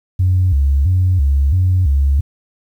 sine tone with vibrato, 79.9 Hz, D#2, 47 cents sharp, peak -9 dBFS, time 0.19-2.21 s, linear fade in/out 10 ms, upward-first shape square, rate 1.5 Hz, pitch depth 240 cents each way, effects tanh soft clip ceiling -6 dBFS + 8-bit

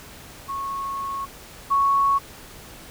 sine tone pair in turn, 1099 / 1108.6 Hz, C#6 / C#6, -15 / 0 cents, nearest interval unison, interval 15 cents, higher second, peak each -26 / -16 dBFS, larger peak second, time 0.48-1.26 / 1.7-2.19 s, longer first, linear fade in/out 20 ms, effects pink hiss -43 dBFS RMS until 2.9 s

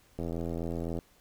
click train, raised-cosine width 2 ms, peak -22 dBFS, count 68, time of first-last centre 0.19-0.989 s, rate 83.9 Hz, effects pink hiss -63 dBFS RMS until 1.2 s

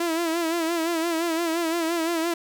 sawtooth tone with vibrato, 332.6 Hz, E4, 16 cents sharp, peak -19 dBFS, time 0-2.34 s, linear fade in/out 5 ms, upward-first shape sine, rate 5.8 Hz, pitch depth 68 cents each way, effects 8-bit

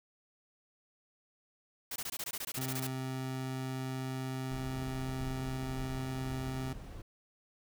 white noise bursts, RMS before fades -39 dBFS, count 14, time 1.91-2.87 s, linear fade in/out 5 ms, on 50 ms, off 20 ms
25% pulse tone, 130.9 Hz, C3, 1 cent sharp, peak -32 dBFS, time 2.57-6.73 s, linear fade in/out 5 ms
brown noise, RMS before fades -44 dBFS, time 4.51-7.02 s, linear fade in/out 5 ms
effects none

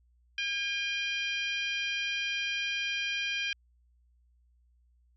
harmonic tone with a mistuned harmonic, 808 Hz, G#5, 48 cents flat, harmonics 2 / 3 / 4 / 5 / 6 / 7, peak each -37 / -33 / -35 / -47 / -44 / -48 dBFS, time 0.38-3.53 s, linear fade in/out 2 ms, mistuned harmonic 4, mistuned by -38 cents, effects added 60 Hz sine -63 dBFS peak until 5.16 s

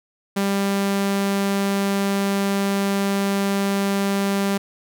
sawtooth tone, 198 Hz, G3, 18 cents sharp, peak -15 dBFS, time 0.36-4.58 s, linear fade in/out 10 ms, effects none

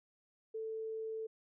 sine tone, 442.5 Hz, A4, 10 cents sharp, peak -38 dBFS, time 0.54-1.27 s, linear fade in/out 10 ms, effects none

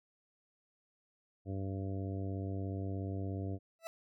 harmonic tone, 96.9 Hz, G2, 20 cents flat, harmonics 1 / 2 / 3 / 4 / 5 / 6 / 7, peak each -37 / -45 / -43 / -48 / -50 / -53 / -51 dBFS, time 1.45-3.59 s, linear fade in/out 50 ms
40% pulse tone with exponential growth, 659.3 Hz, E5, in tune, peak -36 dBFS, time 3.79-3.87 s, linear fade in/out 0 ms, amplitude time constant 16 ms
effects none

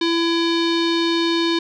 square tone with low-pass filter, 335.1 Hz, E4, 29 cents sharp, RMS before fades -19 dBFS, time 0.01-1.59 s, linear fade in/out 5 ms, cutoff 4000 Hz, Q 5.8, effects none

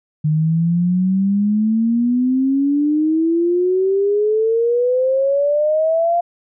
sine exponential sweep, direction up, 151.1 to 698.5 Hz, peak -13 dBFS, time 0.24-6.21 s, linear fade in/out 10 ms, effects none

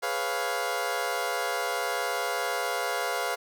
20% pulse chord, C# dominant seventh, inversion second, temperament equal, 415.3 / 493.9 / 554.4 / 698.5 Hz, G#4 / B4 / C#5 / E#5, 0 / 0 / 0 / 0 cents, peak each -31 / -28 / -30 / -26 dBFS, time 0.02-3.36 s, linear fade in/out 20 ms, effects none

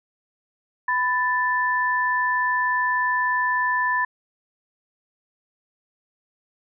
sine tone pair together, 996.6 / 1760 Hz, B5 / A6, +15 / 0 cents, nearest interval minor seventh, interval 985 cents, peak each -22 dBFS, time 0.88-4.05 s, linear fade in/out 5 ms, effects none

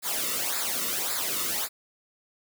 white noise with flanger, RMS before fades -29 dBFS, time 0.02-1.69 s, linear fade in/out 50 ms, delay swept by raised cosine 0.33 to 1.26 ms, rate 1.8 Hz, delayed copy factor -0.75, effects none

